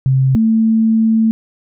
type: tone pair in turn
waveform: sine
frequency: 132.5 / 222.8 Hz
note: C3 / A3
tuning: +22 / +22 cents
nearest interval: major sixth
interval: 900 cents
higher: second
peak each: -9 dBFS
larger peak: neither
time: 0.06-0.35 / 0.35-1.31 s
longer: second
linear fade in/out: 0 ms
effects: none